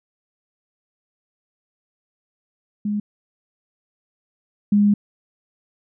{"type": "tone pair in turn", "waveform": "sine", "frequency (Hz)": [207.7, 205.3], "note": ["G#3", "G#3"], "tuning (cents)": [0, -20], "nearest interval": "unison", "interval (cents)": 20, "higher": "first", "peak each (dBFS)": [-20, -12], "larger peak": "second", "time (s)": [[2.85, 3], [4.72, 4.94]], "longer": "second", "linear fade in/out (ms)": 5, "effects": []}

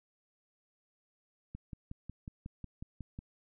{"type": "click train", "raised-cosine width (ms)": 5, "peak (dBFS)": -30, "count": 10, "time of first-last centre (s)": [1.55, 3.189], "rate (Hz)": 5.49, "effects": []}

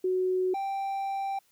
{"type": "tone pair in turn", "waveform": ["sine", "triangle"], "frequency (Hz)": [370, 784], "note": ["F#4", "G5"], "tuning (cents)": [0, 0], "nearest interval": "octave + minor second", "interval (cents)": 1300, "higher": "second", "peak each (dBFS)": [-24, -27], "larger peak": "first", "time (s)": [[0.04, 0.54], [0.54, 1.39]], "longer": "second", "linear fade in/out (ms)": 5, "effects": ["white hiss -67 dBFS RMS until 1.51 s"]}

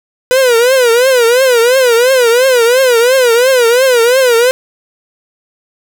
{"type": "tone with vibrato", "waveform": "45% pulse", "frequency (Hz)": 493.9, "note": "B4", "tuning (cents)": 0, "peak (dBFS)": -6, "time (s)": [0.31, 4.51], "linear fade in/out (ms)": 0, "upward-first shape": "triangle", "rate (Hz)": 2.9, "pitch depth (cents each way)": 160, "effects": []}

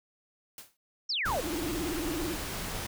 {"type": "noise with exponential decay", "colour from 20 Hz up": "white", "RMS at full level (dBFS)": -41, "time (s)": [0.58, 0.77], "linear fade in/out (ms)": 2, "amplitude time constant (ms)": 40}
{"type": "exponential sweep", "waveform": "sine", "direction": "down", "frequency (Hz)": [5810, 450.6], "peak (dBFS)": -28, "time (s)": [1.09, 1.41], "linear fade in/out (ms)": 10}
{"type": "noise", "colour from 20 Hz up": "pink", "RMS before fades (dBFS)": -36, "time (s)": [1.25, 2.87], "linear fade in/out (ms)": 10}
{"type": "tone with vibrato", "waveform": "sine", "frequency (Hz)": 324.2, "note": "E4", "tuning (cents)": -29, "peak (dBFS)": -32, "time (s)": [1.41, 2.37], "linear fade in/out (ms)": 50, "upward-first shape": "sine", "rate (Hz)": 18, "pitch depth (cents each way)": 170}
{"effects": []}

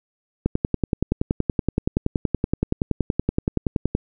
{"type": "click train", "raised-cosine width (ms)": 3, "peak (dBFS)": -6, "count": 38, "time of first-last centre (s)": [0.46, 3.951], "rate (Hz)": 10.6, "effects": []}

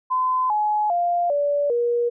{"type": "tone with pitch steps", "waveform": "sine", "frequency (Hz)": [1022, 844.6, 698, 576.9, 476.8], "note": ["C6", "G#5", "F5", "D5", "A#4"], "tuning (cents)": [-41, 29, -1, -31, 39], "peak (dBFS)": -18, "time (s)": [0.1, 2.1], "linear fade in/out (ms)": 20, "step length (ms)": 400, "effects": []}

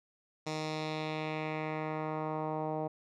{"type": "tone with low-pass filter sweep", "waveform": "10% pulse", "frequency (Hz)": 155.56, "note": "D#3", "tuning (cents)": 0, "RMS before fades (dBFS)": -36, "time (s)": [0.46, 2.88], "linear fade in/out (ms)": 10, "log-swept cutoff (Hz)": [6000, 720], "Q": 1.7, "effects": []}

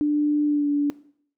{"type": "tone with pitch glide", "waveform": "sine", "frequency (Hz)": [296.1, 289.2], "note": ["D4", "D4"], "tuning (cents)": [14, -27], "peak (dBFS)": -18, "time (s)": [0.01, 0.9], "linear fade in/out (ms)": 0, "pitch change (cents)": -41, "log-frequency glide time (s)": [0.45, 0.69], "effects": ["noise-tail reverb RT60 0.6 s tail -19 dB re dry"]}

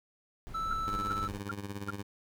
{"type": "noise", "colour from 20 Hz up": "brown", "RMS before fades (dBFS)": -42, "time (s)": [0.47, 1.39], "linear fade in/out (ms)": 0}
{"type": "tone", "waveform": "triangle", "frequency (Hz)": 1319, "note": "E6", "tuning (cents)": 1, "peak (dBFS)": -30, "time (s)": [0.54, 1.28], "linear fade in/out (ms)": 10}
{"type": "tone bursts", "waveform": "sine", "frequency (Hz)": 1389, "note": "F6", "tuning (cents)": -10, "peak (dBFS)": -32, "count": 4, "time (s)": [0.71, 1.904], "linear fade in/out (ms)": 2, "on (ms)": 21, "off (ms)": 370}
{"type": "tone with tremolo", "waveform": "15% pulse", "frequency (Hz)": 100.5, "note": "G2", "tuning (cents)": 44, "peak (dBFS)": -29, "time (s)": [0.87, 2.03], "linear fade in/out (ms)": 10, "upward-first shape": "sine", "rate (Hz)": 17, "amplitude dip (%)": 70}
{"effects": []}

